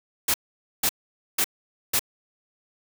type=noise bursts; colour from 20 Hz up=white; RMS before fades=-22 dBFS; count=4; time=0.28-1.994 s; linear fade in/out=5 ms; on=61 ms; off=490 ms; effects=none